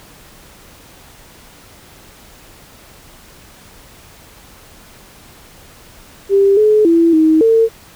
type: tone with pitch steps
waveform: sine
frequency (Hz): 395.2 / 426.8 / 333.8 / 316 / 451.6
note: G4 / G#4 / E4 / D#4 / A4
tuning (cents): +14 / +47 / +22 / +27 / +45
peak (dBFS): -7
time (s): 6.29-7.69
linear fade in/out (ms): 50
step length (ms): 280
effects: pink hiss -42 dBFS RMS until 7.95 s